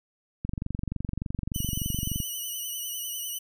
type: click train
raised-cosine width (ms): 5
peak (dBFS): -18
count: 42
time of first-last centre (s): 0.45-2.202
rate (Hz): 23.4
type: tone with vibrato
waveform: 5% pulse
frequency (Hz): 2960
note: F#7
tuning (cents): 0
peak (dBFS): -24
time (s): 1.54-3.39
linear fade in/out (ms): 10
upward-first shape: triangle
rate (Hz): 10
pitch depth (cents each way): 51
effects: none